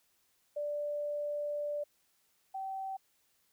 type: tone pair in turn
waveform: sine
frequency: 587.3 / 770.7 Hz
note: D5 / G5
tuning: 0 / -30 cents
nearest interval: perfect fourth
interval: 470 cents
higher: second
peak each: -33 / -36 dBFS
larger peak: first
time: 0.56-1.84 / 2.54-2.97 s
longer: first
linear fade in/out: 10 ms
effects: white hiss -73 dBFS RMS until 3.52 s